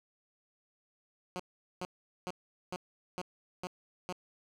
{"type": "tone bursts", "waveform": "10% pulse", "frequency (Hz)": 181.3, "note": "F#3", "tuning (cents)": -35, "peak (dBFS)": -28, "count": 7, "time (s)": [1.36, 4.125], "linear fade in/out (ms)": 0, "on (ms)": 35, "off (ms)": 420, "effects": ["low-pass 8000 Hz 12 dB/octave", "9-bit"]}